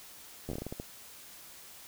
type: slowing click train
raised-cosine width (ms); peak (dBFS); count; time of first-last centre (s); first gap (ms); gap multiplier
2; -24; 10; 0.49-0.799; 11; 1.27
effects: white hiss -51 dBFS RMS until 1.87 s